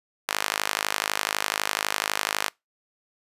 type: tone with high-pass filter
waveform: sawtooth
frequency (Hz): 52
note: G#1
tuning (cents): +3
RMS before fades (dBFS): -28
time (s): 0.28-2.49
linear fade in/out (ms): 10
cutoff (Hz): 1200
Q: 0.75
effects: noise-tail reverb RT60 0.2 s tail -25 dB re dry + resampled to 32000 Hz